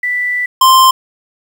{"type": "tone pair in turn", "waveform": ["sine", "square"], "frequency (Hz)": [1975.5, 1046.5], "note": ["B6", "C6"], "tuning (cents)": [0, 0], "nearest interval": "major seventh", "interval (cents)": 1100, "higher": "first", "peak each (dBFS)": [-13, -5], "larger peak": "second", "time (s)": [[0.03, 0.46], [0.61, 0.91]], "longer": "first", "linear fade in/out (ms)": 5, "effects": ["7-bit"]}